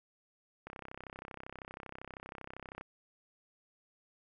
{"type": "click train", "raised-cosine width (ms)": 0.5, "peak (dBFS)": -29, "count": 71, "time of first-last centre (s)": [0.67, 2.811], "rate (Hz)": 32.7, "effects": []}